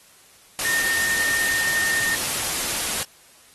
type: tone in noise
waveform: sine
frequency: 1828 Hz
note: A#6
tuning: 34 cents flat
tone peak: -21 dBFS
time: 0.65-2.15 s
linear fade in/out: 0 ms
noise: white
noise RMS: -25 dBFS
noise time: 0.59-3.03 s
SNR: +1 dB
effects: white hiss -52 dBFS RMS until 3.54 s + AAC 32 kbps